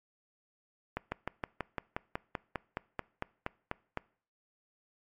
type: slowing click train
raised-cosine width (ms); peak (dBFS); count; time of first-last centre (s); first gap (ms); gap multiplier
0.5; -18; 16; 0.97-3.974; 150; 1.04
effects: noise-tail reverb RT60 0.5 s tail -23 dB re dry + MP3 64 kbps